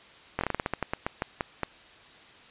slowing click train, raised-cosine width 0.5 ms, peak -12 dBFS, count 15, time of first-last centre 0.39-1.633 s, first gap 21 ms, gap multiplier 1.2, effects white hiss -52 dBFS RMS until 2.5 s + resampled to 8000 Hz

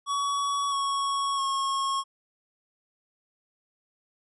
square tone with pitch steps, 1128 / 1108.6 / 1089.6 Hz, C#6 / C#6 / C#6, +30 / 0 / -30 cents, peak -26 dBFS, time 0.06-2.04 s, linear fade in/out 50 ms, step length 660 ms, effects resampled to 24000 Hz

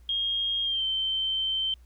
sine tone with pitch glide, 3244 to 3106 Hz, G#7 to G7, -41 to -17 cents, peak -25 dBFS, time 0.09-1.74 s, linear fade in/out 2 ms, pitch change -76 cents, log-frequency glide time 0.63-0.84 s, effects added 60 Hz sine -50 dBFS peak until 1.85 s + pink hiss -67 dBFS RMS until 1.85 s

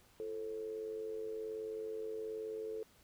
sine tone with amplitude modulation, 438.9 Hz, A4, 4 cents flat, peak -36 dBFS, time 0.2-2.83 s, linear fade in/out 0 ms, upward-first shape sine, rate 98.8 Hz, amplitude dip 65%, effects pink hiss -66 dBFS RMS until 3.03 s

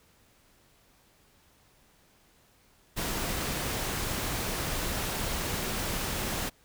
pink noise, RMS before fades -32 dBFS, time 2.96-6.5 s, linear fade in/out 20 ms, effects pink hiss -63 dBFS RMS until 6.64 s

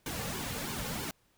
pink noise with flanger, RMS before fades -37 dBFS, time 0.06-1.11 s, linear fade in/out 2 ms, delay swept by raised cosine 1.5 to 3.1 ms, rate 3.1 Hz, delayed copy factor -0.75, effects pink hiss -70 dBFS RMS until 1.37 s

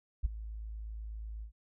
sine tone with ADSR envelope, 54.1 Hz, A1, 29 cents flat, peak -22 dBFS, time 0.23-1.52 s, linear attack 23 ms, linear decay 12 ms, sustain -17 dB, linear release 95 ms, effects tanh soft clip ceiling -18 dBFS

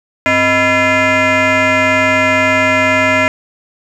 sine tone with frequency modulation, 1351 Hz, E6, 42 cents sharp, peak -6 dBFS, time 0.26-3.28 s, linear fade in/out 0 ms, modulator 363 Hz, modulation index 3.1, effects tanh soft clip ceiling -8 dBFS + 8-bit

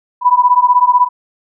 sine beating tone pair, 980 / 996 Hz, B5 / B5, -14 / +14 cents, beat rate 16 Hz, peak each -10 dBFS, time 0.21-1.09 s, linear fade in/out 50 ms, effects none

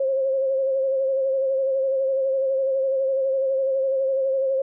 sine tone with vibrato, 535 Hz, C5, 38 cents sharp, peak -19 dBFS, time 0-4.62 s, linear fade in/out 5 ms, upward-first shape sine, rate 12 Hz, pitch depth 35 cents each way, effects none

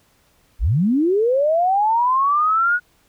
sine linear sweep, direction up, 32.46 to 1471 Hz, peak -14 dBFS, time 0.59-2.8 s, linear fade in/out 50 ms, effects pink hiss -59 dBFS RMS until 3.08 s

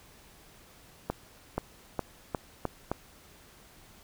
accelerating click train, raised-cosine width 1 ms, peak -15 dBFS, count 6, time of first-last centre 1.1-2.916 s, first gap 480 ms, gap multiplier 0.86, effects pink hiss -56 dBFS RMS until 4.03 s

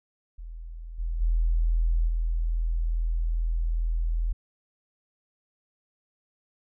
sine tone with level steps, 41.2 Hz, E1, in tune, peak -36 / -26 / -20 / -23 dBFS, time 0.38-4.33 s, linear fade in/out 10 ms, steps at 0.98 / 1.2 / 2.07 s, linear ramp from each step 20 ms, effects none

